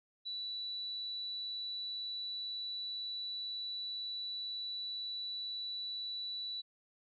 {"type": "tone", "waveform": "sine", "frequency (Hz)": 3951, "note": "B7", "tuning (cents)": 0, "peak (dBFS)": -38, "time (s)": [0.25, 6.62], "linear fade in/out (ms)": 20, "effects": []}